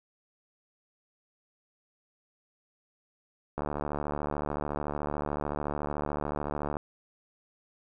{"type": "click train", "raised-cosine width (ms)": 1, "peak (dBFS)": -18, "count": 236, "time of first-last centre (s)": [3.58, 6.769], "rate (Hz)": 73.7, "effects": []}